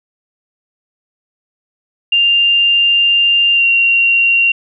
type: tone with pitch glide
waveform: sine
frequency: 2794 to 2757 Hz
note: F7 to F7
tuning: 0 to -23 cents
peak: -8 dBFS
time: 2.12-4.52 s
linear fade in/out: 5 ms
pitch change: -23 cents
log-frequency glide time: 3.53-3.64 s
effects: none